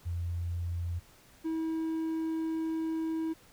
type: tone pair in turn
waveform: sine / triangle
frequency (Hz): 86.3 / 322.2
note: F2 / E4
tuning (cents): -20 / -39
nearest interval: octave + major seventh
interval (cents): 2281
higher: second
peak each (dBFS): -31 / -28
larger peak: second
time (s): 0.05-1 / 1.44-3.34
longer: second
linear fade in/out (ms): 20
effects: pink hiss -59 dBFS RMS until 3.52 s